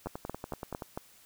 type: two click trains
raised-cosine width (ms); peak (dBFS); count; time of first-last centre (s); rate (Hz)
1; -21 / -23; 5 / 9; 0.07-0.975 / 0.06-0.822; 4.42 / 10.5
effects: white hiss -59 dBFS RMS until 1.25 s